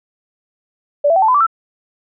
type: tone with pitch steps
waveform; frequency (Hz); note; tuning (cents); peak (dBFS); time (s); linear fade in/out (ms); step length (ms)
sine; 580 / 666.2 / 765.3 / 879.1 / 1009.8 / 1160 / 1332.5; D5 / E5 / G5 / A5 / B5 / D6 / E6; -22 / +18 / -42 / -2 / +38 / -22 / +18; -9; 1.04-1.467; 10; 61
effects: none